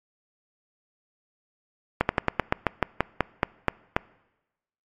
slowing click train, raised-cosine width 0.5 ms, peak -4 dBFS, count 13, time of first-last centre 2.01-3.965 s, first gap 81 ms, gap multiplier 1.12, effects noise-tail reverb RT60 1.0 s tail -23 dB re dry + MP3 64 kbps

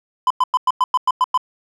triangle tone bursts, 1012 Hz, B5, 42 cents sharp, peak -10 dBFS, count 9, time 0.27-1.376 s, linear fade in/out 2 ms, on 34 ms, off 100 ms, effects none

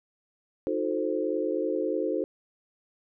sine chord, D# diminished seventh, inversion none, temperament equal with one note detuned, 311.1 / 361.3 / 440 / 523.3 Hz, D#4 / F#4 / A4 / C5, 0 / -41 / 0 / 0 cents, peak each -31 dBFS, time 0.67-2.24 s, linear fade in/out 0 ms, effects none

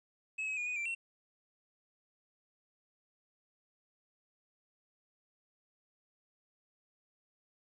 triangle tone with pitch steps, 2579 / 2553 / 2440 / 2481 / 2352 / 2718 Hz, E7 / D#7 / D#7 / D#7 / D7 / F7, -39 / +44 / -34 / -6 / +2 / -48 cents, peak -33 dBFS, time 0.38-0.95 s, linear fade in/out 10 ms, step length 95 ms, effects resampled to 24000 Hz + 12-bit

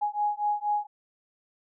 sine beating tone pair, 830 / 834.2 Hz, G#5 / G#5, -1 / +7 cents, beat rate 4.2 Hz, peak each -28 / -28 dBFS, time 0.01-0.87 s, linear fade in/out 20 ms, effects none

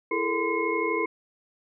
sine tone cluster, 334.6 / 423 / 455.3 / 1026 / 2167 Hz, E4 / G#4 / A#4 / C6 / C#7, +26 / +32 / -41 / -34 / -40 cents, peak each -30 dBFS, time 0.11-1.06 s, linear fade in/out 5 ms, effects none

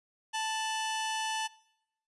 sawtooth tone pair together, 880 / 2960 Hz, A5 / F#7, 0 / 0 cents, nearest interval octave + major sixth, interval 2100 cents, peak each -28 / -35 dBFS, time 0.33-1.48 s, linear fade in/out 20 ms, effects noise-tail reverb RT60 0.8 s tail -22 dB re dry + resampled to 24000 Hz

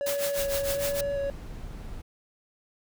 triangle tone with vibrato, 562 Hz, C#5, 24 cents sharp, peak -25 dBFS, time 0.01-1.3 s, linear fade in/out 0 ms, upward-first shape square, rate 1.3 Hz, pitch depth 12 cents each way
white noise with tremolo, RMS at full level -30 dBFS, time 0.06-1.01 s, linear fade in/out 5 ms, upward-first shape triangle, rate 6.6 Hz, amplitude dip 90%
brown noise, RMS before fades -39 dBFS, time 0.37-2.02 s, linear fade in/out 10 ms
effects none

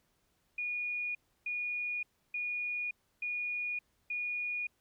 sine tone bursts, 2447 Hz, D#7, 29 cents flat, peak -33 dBFS, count 5, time 0.58-4.67 s, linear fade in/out 5 ms, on 570 ms, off 310 ms, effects pink hiss -75 dBFS RMS until 4.8 s

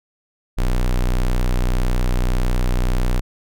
square tone, 30.87 Hz, B0, in tune, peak -16 dBFS, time 0.57-3.21 s, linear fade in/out 20 ms, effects none

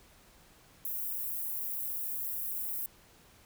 white high-pass noise, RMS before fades -36 dBFS, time 0.85-2.86 s, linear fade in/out 0 ms, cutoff 12000 Hz, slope 24 dB/octave, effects pink hiss -60 dBFS RMS until 3.45 s

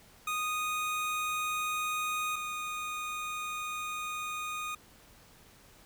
25% pulse tone pair in turn, 1240 / 1233.9 Hz, D#6 / D#6, -6 / -15 cents, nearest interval unison, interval 9 cents, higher first, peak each -27 / -31 dBFS, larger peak first, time 0.27-2.36 / 2.36-4.75 s, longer second, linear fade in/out 5 ms, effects pink hiss -58 dBFS RMS until 5.85 s

